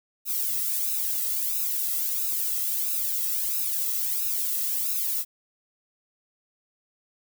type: noise with flanger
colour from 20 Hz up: violet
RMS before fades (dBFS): -27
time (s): 0.25-5.25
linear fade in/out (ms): 50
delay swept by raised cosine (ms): 0.76 to 1.55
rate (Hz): 1.5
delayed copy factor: +0.95
effects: none